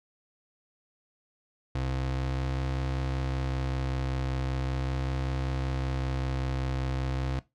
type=ring-modulated tone; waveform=square; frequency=98 Hz; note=G2; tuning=in tune; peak=-26 dBFS; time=1.75-7.39 s; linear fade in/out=0 ms; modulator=32.6 Hz; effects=noise-tail reverb RT60 0.2 s tail -18 dB re dry + low-pass 5000 Hz 12 dB/octave